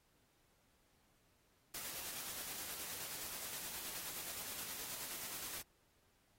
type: noise with tremolo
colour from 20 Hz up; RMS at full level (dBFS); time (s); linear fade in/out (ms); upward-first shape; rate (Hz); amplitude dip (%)
white; -45; 1.74-5.62; 5; square; 9.5; 25
effects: pink hiss -75 dBFS RMS until 6.38 s + AAC 48 kbps